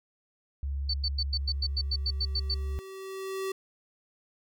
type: tone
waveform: sine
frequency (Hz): 69.3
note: C#2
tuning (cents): 0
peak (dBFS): -29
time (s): 0.63-2.79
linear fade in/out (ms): 0
type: tone bursts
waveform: sine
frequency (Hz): 4505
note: C#8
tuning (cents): +27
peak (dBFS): -27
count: 12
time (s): 0.89-2.544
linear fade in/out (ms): 5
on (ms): 48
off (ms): 98
type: tone with exponential growth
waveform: square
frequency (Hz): 384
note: G4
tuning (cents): -36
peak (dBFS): -30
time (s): 1.4-3.52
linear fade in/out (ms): 5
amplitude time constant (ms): 460
effects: none